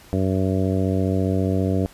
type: harmonic tone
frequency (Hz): 94.8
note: F#2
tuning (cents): +43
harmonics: 1 / 2 / 3 / 4 / 5 / 6 / 7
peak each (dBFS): -22 / -24 / -25 / -29 / -29 / -32 / -32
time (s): 0.13-1.86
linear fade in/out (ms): 0
effects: pink hiss -48 dBFS RMS until 1.93 s + resampled to 32000 Hz